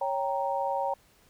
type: chord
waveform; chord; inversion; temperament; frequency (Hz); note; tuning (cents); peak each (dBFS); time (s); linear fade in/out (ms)
sine; G diminished; second; equal; 554.4 / 784 / 932.3; Db5 / G5 / Bb5; 0 / 0 / 0; -31; 0.01-0.94; 5
effects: pink hiss -62 dBFS RMS until 1.29 s